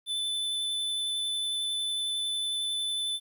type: tone with vibrato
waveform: square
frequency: 3513 Hz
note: A7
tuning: 3 cents flat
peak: -29 dBFS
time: 0.06-3.2 s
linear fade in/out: 50 ms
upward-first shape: sine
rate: 11 Hz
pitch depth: 9 cents each way
effects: 11-bit